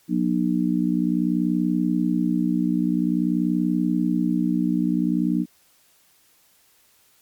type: harmonic tone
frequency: 60.5 Hz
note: B1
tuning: 35 cents flat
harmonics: 3 / 4 / 5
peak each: -23 / -23 / -23 dBFS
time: 0.08-5.46 s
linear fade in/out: 50 ms
effects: white hiss -59 dBFS RMS until 7.21 s + MP3 96 kbps